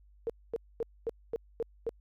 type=tone bursts; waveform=sine; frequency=459.9 Hz; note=A#4; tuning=23 cents flat; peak=-29 dBFS; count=7; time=0.27-1.892 s; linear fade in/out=0 ms; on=26 ms; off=240 ms; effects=added 50 Hz sine -57 dBFS peak until 2 s